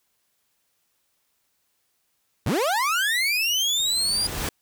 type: linear sweep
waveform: 30% pulse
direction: up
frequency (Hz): 69.3 to 4907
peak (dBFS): -18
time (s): 2.46-4.27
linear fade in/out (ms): 5
type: noise with exponential growth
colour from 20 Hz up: pink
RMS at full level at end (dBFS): -26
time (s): 3.34-4.49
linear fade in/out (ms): 2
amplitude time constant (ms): 250
effects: white hiss -71 dBFS RMS until 4.61 s